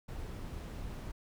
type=noise; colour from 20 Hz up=brown; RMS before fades=-42 dBFS; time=0.08-1.12 s; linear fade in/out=10 ms; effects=none